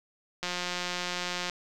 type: click train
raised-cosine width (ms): 0.2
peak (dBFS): -15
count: 191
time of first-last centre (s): 0.43-1.497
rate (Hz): 178
effects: none